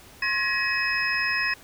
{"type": "tone cluster", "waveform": "sine", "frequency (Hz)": [1066, 1684, 1896, 2543, 5130], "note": ["C6", "G#6", "A#6", "D#7", "E8"], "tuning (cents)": [32, 24, 29, 37, -48], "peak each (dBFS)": [-33, -29, -27, -27, -32], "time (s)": [0.22, 1.54], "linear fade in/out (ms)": 5, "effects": ["pink hiss -49 dBFS RMS until 1.63 s"]}